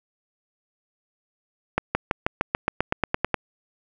accelerating click train, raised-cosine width 0.5 ms, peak -5 dBFS, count 13, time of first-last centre 1.78-3.343 s, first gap 170 ms, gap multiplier 0.95, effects none

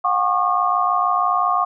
sine tone cluster, 720 / 786 / 1096 / 1203 Hz, F#5 / G5 / C#6 / D6, -47 / +4 / -20 / +41 cents, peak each -21 / -27 / -19 / -21 dBFS, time 0.04-1.65 s, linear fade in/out 10 ms, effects none

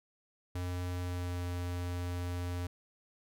square tone with pitch glide, 89.5 to 88.52 Hz, F2 to F2, +43 to +24 cents, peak -35 dBFS, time 0.55-2.67 s, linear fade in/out 5 ms, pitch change -19 cents, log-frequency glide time 0.96-1.43 s, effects none

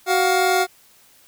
25% pulse tone pair together, 374 / 706 Hz, F#4 / F5, +19 / +19 cents, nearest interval major seventh, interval 1100 cents, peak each -15 dBFS, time 0.06-0.67 s, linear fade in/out 50 ms, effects white hiss -53 dBFS RMS until 1.27 s

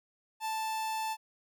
45% pulse tone, 880 Hz, A5, in tune, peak -32 dBFS, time 0.4-1.17 s, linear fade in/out 50 ms, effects none

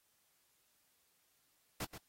pink noise with echo, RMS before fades -41 dBFS, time 1.8-1.85 s, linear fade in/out 5 ms, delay 130 ms, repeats 1, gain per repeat -10 dB, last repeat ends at 1.98 s, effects white hiss -75 dBFS RMS until 2.08 s + AAC 48 kbps

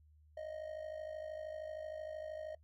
triangle tone with amplitude modulation, 622.3 Hz, D#5, in tune, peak -37 dBFS, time 0.37-2.55 s, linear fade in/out 5 ms, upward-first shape sine, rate 53 Hz, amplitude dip 70%, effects noise-tail reverb RT60 0.1 s tail -21 dB re dry + added 76 Hz sine -62 dBFS peak until 2.63 s

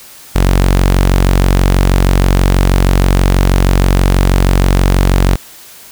sawtooth tone, 46.25 Hz, F#1, in tune, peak -3 dBFS, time 0.35-5.36 s, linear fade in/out 10 ms, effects white hiss -36 dBFS RMS until 5.91 s

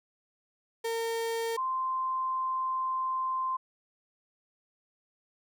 35% pulse / sine tone pair in turn, 457.3 / 1042.1 Hz, A#4 / C6, -33 / -7 cents, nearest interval octave + major second, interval 1426 cents, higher second, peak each -28 dBFS, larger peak neither, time 0.84-1.57 / 1.57-3.57 s, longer second, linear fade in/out 10 ms, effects none

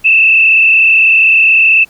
sine tone with frequency modulation, 2637 Hz, E7, in tune, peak -4 dBFS, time 0.04-1.85 s, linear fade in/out 20 ms, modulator 35.9 Hz, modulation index 2, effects pink hiss -45 dBFS RMS until 1.89 s

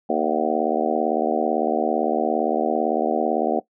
harmonic tone with a mistuned harmonic, 77.78 Hz, D#2, in tune, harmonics 3 / 4 / 5 / 6 / 7 / 8 / 9 / 10, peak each -27 / -27 / -27 / -27 / -27 / -27 / -27 / -27 dBFS, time 0.09-3.6 s, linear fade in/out 10 ms, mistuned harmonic 10, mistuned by -44 cents, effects noise-tail reverb RT60 0.1 s tail -18 dB re dry

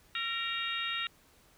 harmonic tone with a mistuned harmonic, 466.2 Hz, A#4, in tune, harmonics 3 / 4 / 5 / 6 / 7 / 8, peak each -39 / -39 / -41 / -37 / -45 / -38 dBFS, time 0.15-1.07 s, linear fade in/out 2 ms, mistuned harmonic 3, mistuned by -49 cents, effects pink hiss -63 dBFS RMS until 1.57 s

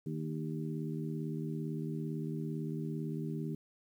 harmonic tone with a mistuned harmonic, 77.78 Hz, D#2, in tune, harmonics 2 / 3 / 4 / 5, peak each -37 / -41 / -43 / -45 dBFS, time 0.06-3.55 s, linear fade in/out 5 ms, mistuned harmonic 5, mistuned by +30 cents, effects 11-bit

